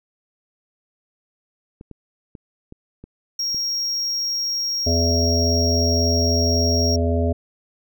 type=clicks; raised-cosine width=3 ms; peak=-25 dBFS; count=8; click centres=1.811 / 1.913 / 2.352 / 2.724 / 3.04 / 3.546 / 5.111 / 5.235 s
type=tone; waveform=triangle; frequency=5588 Hz; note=F8; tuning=in tune; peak=-20 dBFS; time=3.39-6.96 s; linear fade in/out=5 ms
type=harmonic tone; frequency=83.7 Hz; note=E2; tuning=27 cents sharp; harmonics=1 / 3 / 5 / 7 / 8; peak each=-19 / -24 / -26 / -27 / -28 dBFS; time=4.86-7.33 s; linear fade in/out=10 ms
effects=none